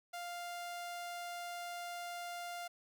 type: tone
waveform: sawtooth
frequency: 699 Hz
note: F5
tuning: 1 cent sharp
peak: -38 dBFS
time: 0.13-2.68 s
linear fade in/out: 10 ms
effects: none